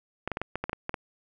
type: clicks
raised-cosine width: 0.5 ms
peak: -15 dBFS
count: 10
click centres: 0.276 / 0.317 / 0.371 / 0.416 / 0.556 / 0.64 / 0.695 / 0.731 / 0.894 / 0.942 s
effects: none